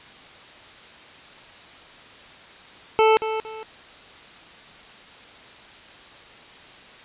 25% pulse tone with echo, 439.4 Hz, A4, 2 cents flat, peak -10 dBFS, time 2.99-3.17 s, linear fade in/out 0 ms, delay 230 ms, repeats 2, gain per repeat -10 dB, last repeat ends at 3.63 s, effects white hiss -45 dBFS RMS until 7.04 s + resampled to 8000 Hz

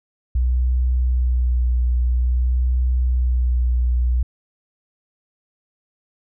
sine tone with vibrato, 61.74 Hz, B1, in tune, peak -15 dBFS, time 0.35-4.23 s, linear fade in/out 5 ms, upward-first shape sine, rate 0.5 Hz, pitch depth 22 cents each way, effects none

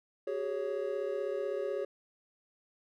triangle chord, F# suspended second, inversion none, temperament equal with one note detuned, 379.3 / 415.3 / 554.4 Hz, F#4 / G#4 / C#5, +43 / 0 / 0 cents, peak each -36 / -34 / -34 dBFS, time 0.27-1.85 s, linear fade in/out 5 ms, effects none

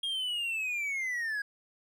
triangle linear sweep, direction down, 3264 to 1627 Hz, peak -29 dBFS, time 0.03-1.42 s, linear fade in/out 5 ms, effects none

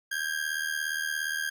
40% pulse ring-modulated tone, 1610 Hz, G6, 46 cents sharp, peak -25 dBFS, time 0.11-1.5 s, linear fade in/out 10 ms, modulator 38.6 Hz, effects none

